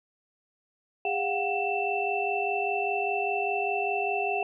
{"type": "tone cluster", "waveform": "sine", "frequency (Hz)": [405.2, 709, 754, 2669], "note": ["G#4", "F5", "F#5", "E7"], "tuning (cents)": [-43, 26, 32, 21], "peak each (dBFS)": -31, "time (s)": [1.05, 4.43], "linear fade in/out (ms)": 2, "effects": []}